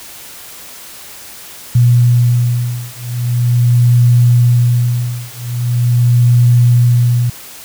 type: beating tone pair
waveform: sine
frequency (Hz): 120.9 / 121.32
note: B2 / B2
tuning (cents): -36 / -30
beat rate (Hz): 0.42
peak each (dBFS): -11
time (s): 1.75-7.3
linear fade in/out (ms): 5
effects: white hiss -33 dBFS RMS until 7.64 s